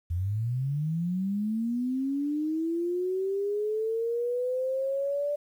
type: linear sweep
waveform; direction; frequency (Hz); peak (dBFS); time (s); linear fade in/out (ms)
sine; up; 82.1 to 587.3; -26; 0.1-5.36; 10
effects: 10-bit